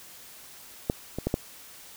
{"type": "clicks", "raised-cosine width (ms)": 2, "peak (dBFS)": [-10, -17, -12, -10], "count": 4, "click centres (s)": [0.899, 1.186, 1.27, 1.341], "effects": ["white hiss -48 dBFS RMS until 1.96 s"]}